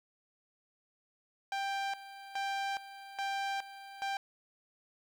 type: tone with tremolo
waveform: sawtooth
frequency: 788 Hz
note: G5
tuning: 9 cents sharp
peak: -29 dBFS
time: 1.52-4.17 s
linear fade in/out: 2 ms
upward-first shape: square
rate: 1.2 Hz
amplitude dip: 80%
effects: low-pass 5000 Hz 12 dB/octave + 10-bit